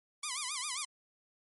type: tone with vibrato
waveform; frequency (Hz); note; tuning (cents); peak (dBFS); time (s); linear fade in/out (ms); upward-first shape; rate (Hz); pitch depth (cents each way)
5% pulse; 1100; C#6; -14; -23; 0.23-0.85; 5; sine; 7.5; 190
effects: MP3 48 kbps